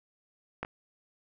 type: clicks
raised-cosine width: 0.5 ms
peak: -18 / -25 dBFS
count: 2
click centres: 0.63 / 0.649 s
effects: none